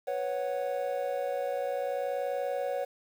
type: chord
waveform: triangle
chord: B suspended second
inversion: none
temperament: equal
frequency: 493.9 / 554.4 / 740 Hz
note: B4 / C#5 / F#5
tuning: 0 / 0 / 0 cents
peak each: -33 / -30 / -34 dBFS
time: 0.07-2.85 s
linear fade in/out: 10 ms
effects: 9-bit